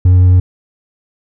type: tone with hard clipping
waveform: sine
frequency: 91 Hz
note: F#2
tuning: 28 cents flat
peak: -5 dBFS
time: 0.05-0.4 s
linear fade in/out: 5 ms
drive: 2 dB
effects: none